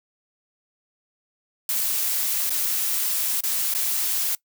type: noise with dropouts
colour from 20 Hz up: blue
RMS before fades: -24 dBFS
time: 1.69-4.35 s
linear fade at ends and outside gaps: 1 ms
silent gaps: 2.496-2.505 / 3.406-3.436 / 3.74-3.749 s
effects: noise-tail reverb RT60 0.1 s tail -22 dB re dry